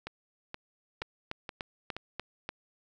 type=two click trains; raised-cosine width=0.3 ms; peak=-22 / -19 dBFS; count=5 / 6; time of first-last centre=0.07-1.966 / 1.02-2.491 s; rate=2.11 / 3.4 Hz; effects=none